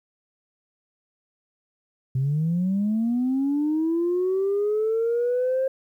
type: linear sweep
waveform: sine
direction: up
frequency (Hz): 127.1 to 533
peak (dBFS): -19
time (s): 2.15-5.68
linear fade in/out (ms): 5
effects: tanh soft clip ceiling -17 dBFS + 10-bit